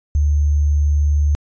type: tone with sample-and-hold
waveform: sine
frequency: 73.42 Hz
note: D2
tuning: in tune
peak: -12 dBFS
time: 0.15-1.35 s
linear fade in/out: 0 ms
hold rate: 6300 Hz
effects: resampled to 16000 Hz